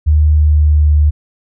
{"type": "tone with pitch glide", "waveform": "sine", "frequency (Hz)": [76, 74.87], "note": ["D#2", "D2"], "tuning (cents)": [-40, 34], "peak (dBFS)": -6, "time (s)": [0.06, 1.11], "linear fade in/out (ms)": 20, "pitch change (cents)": -26, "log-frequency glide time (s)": [0.33, 0.78], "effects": []}